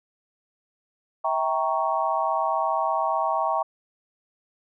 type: chord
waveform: sine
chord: E diminished seventh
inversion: none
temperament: equal with one note detuned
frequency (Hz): 648.7 / 784 / 932.3 / 1108.7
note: E5 / G5 / Bb5 / Db6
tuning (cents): -28 / 0 / 0 / 0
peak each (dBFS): -27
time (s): 1.24-3.63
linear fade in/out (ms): 10
effects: none